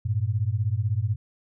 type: beating tone pair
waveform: sine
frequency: 98.3 / 114.3 Hz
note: G2 / A#2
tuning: +5 / -34 cents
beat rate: 16 Hz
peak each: -25 dBFS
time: 0.05-1.16 s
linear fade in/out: 10 ms
effects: none